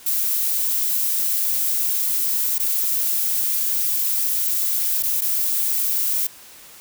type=noise with dropouts; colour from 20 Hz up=violet; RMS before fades=-21 dBFS; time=0.06-6.27 s; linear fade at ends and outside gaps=5 ms; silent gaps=2.583-2.597 / 5.026-5.034 / 5.209-5.217 s; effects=white hiss -44 dBFS RMS until 6.8 s